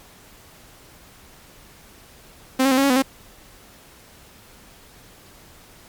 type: tone with pitch steps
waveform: sawtooth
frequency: 261.2 / 271.3 / 258 / 273.8 / 278.4 / 252 / 268.3 Hz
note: C4 / C#4 / C4 / C#4 / C#4 / B3 / C4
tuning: -3 / -37 / -24 / -21 / +8 / +35 / +44 cents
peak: -11 dBFS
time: 2.59-3.024 s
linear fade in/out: 10 ms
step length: 62 ms
effects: pink hiss -48 dBFS RMS until 5.88 s + MP3 96 kbps